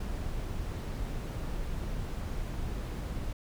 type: noise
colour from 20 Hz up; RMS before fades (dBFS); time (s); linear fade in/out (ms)
brown; -35; 0-3.33; 5
effects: none